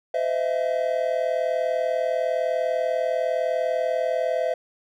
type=tone cluster; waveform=triangle; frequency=511 / 632 / 672 Hz; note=C5 / D#5 / E5; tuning=-41 / +27 / +33 cents; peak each=-24 dBFS; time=0.14-4.54 s; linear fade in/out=5 ms; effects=none